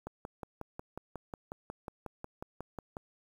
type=click train; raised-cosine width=1 ms; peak=-26 dBFS; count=17; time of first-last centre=0.07-2.969 s; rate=5.52 Hz; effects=9-bit